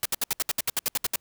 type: noise bursts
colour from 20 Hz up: white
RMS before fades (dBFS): -25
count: 13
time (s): 0.03-1.159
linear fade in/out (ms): 2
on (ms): 25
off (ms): 67
effects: pink hiss -69 dBFS RMS until 1.2 s